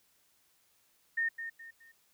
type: tone with echo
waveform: sine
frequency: 1832 Hz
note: A#6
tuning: 31 cents flat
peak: -28 dBFS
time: 1.17-1.29 s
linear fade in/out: 10 ms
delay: 210 ms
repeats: 3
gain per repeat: -9 dB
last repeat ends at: 1.92 s
effects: white hiss -70 dBFS RMS until 2.13 s